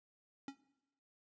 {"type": "tone with exponential decay", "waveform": "square", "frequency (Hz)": 275.3, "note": "C#4", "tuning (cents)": -12, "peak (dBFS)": -40, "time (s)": [0.48, 0.57], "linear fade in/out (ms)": 2, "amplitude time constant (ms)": 19, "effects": ["noise-tail reverb RT60 0.9 s tail -19 dB re dry", "resampled to 16000 Hz"]}